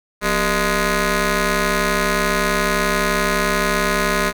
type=ring-modulated tone; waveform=10% pulse; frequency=213.8 Hz; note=A3; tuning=49 cents flat; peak=-5 dBFS; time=0.21-4.33 s; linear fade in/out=50 ms; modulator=821 Hz; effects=none